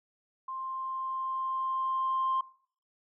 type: tone with level ramp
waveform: sine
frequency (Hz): 1052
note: C6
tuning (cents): +9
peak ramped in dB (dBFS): -35 to -25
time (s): 0.48-2.41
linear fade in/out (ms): 5
effects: noise-tail reverb RT60 0.5 s tail -18 dB re dry + tanh soft clip ceiling -22 dBFS